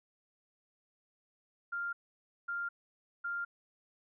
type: tone bursts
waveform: sine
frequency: 1396.9 Hz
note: F6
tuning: in tune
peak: -34 dBFS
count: 3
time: 1.72-3.45 s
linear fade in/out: 10 ms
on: 210 ms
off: 550 ms
effects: none